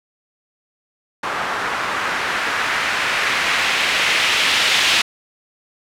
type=noise with low-pass filter sweep; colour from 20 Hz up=blue; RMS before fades=-19 dBFS; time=1.23-5.02 s; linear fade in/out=5 ms; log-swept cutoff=1200 to 3100 Hz; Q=1.4; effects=none